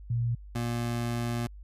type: tone pair in turn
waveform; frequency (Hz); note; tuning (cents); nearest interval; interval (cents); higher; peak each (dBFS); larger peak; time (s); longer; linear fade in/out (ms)
sine / 25% pulse; 118.2 / 118.73; A#2 / A#2; +24 / +32; unison; 8; second; -25; neither; 0.1-0.35 / 0.55-1.47; second; 5
effects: added 50 Hz sine -43 dBFS peak until 1.63 s + resampled to 32000 Hz